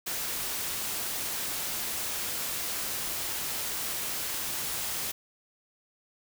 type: noise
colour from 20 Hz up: white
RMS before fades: -33 dBFS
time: 0.06-5.12 s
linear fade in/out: 10 ms
effects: none